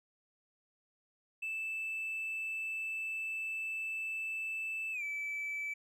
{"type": "tone with pitch glide", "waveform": "triangle", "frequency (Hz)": [2637, 2309], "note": ["E7", "D7"], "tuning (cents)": [0, -30], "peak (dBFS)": -33, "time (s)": [1.42, 5.74], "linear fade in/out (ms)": 10, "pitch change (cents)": -230, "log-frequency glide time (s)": [4.92, 5.03], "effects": ["tanh soft clip ceiling -31 dBFS"]}